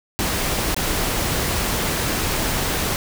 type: noise with dropouts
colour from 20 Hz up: pink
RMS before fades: -22 dBFS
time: 0.19-2.96 s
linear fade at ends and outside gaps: 0 ms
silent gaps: 0.745-0.765 s
effects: none